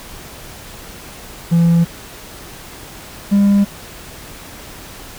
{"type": "tone pair in turn", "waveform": "triangle", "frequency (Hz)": [168.9, 200.9], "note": ["E3", "G3"], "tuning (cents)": [42, 43], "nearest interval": "minor third", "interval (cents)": 301, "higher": "second", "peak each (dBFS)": -6, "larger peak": "neither", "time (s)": [[1.51, 1.85], [3.31, 3.65]], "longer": "neither", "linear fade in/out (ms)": 20, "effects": ["tanh soft clip ceiling -2 dBFS", "pink hiss -35 dBFS RMS until 5.18 s"]}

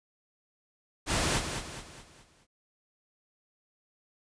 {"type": "noise with echo", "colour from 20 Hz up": "pink", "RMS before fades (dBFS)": -28, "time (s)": [1.06, 1.42], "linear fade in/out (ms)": 50, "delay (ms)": 210, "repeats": 5, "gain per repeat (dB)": -7, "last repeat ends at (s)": 2.47, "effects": ["resampled to 22050 Hz"]}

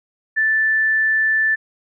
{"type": "tone", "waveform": "sine", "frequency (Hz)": 1760, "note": "A6", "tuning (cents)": 0, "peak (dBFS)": -14, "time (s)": [0.36, 1.56], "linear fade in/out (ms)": 20, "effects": []}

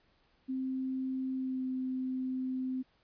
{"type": "tone with pitch glide", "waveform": "sine", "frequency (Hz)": [261.6, 258.4], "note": ["C4", "C4"], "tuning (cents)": [0, -21], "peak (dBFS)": -32, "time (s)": [0.48, 2.83], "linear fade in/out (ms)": 20, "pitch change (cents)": -21, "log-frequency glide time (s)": [1.35, 1.65], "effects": ["pink hiss -70 dBFS RMS until 3.03 s", "resampled to 11025 Hz"]}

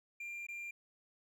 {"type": "tone with dropouts", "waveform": "triangle", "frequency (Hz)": 2386, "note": "D7", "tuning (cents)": 27, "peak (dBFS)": -40, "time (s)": [0.2, 0.71], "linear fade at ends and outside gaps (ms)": 5, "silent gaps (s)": [0.468, 0.485], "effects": []}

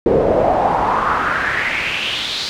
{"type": "noise with band-pass filter sweep", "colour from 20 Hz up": "brown", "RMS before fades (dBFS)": -17, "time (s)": [0.06, 2.49], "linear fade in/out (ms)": 0, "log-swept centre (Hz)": [450, 4400], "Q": 4.4, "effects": []}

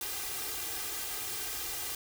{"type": "noise with comb filter", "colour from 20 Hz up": "white", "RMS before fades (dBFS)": -37, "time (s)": [0.01, 1.95], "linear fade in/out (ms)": 2, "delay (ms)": 2.5, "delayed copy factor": 0.8, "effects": []}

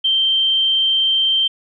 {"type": "tone", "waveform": "sine", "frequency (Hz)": 3136, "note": "G7", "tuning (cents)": 0, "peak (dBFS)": -13, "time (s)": [0.04, 1.48], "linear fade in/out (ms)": 10, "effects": []}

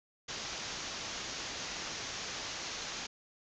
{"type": "low-pass noise", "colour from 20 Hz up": "white", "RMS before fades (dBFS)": -41, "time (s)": [0.28, 3.07], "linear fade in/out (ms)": 10, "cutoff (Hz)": 6800, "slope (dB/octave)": 96, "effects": []}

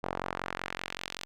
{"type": "tone with band-pass filter sweep", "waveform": "sawtooth", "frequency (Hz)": 45.25, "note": "F#1", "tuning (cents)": -38, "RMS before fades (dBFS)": -38, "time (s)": [0.03, 1.25], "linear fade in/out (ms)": 0, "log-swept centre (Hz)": [780, 4200], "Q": 1.1, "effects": []}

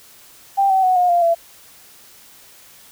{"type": "tone with pitch steps", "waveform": "sine", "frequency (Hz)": [788, 763.8, 740.3, 717.6, 695.6, 674.2], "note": ["G5", "G5", "F#5", "F5", "F5", "E5"], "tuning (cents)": [9, -45, 1, 47, -7, 39], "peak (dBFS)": -12, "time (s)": [0.57, 1.35], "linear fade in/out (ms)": 20, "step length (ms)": 130, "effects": ["white hiss -46 dBFS RMS until 2.91 s"]}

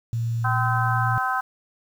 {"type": "tone with pitch glide", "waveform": "sine", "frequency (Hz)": [115.8, 117.48], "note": ["A#2", "A#2"], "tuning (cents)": [-11, 14], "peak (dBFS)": -22, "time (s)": [0.13, 1.18], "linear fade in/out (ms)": 0, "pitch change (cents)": 25, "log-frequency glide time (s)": [0.54, 0.62]}
{"type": "harmonic tone", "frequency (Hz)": 256.8, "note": "C4", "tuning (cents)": -32, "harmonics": [3, 4, 5, 6], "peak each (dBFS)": [-27, -27, -27, -27], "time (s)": [0.44, 1.41], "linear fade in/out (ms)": 10}
{"effects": ["8-bit"]}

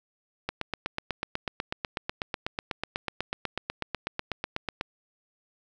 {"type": "click train", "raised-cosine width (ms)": 0.3, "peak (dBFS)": -13, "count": 36, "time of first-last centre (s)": [0.49, 4.811], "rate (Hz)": 8.1, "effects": []}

